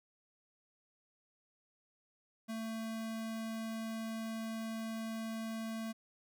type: tone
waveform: square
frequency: 223.6 Hz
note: A3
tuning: 28 cents sharp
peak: -39 dBFS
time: 2.48-5.93 s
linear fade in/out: 20 ms
effects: none